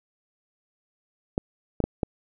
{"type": "clicks", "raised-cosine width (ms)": 2, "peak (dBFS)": -10, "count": 4, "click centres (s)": [1.379, 1.803, 1.84, 2.032], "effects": []}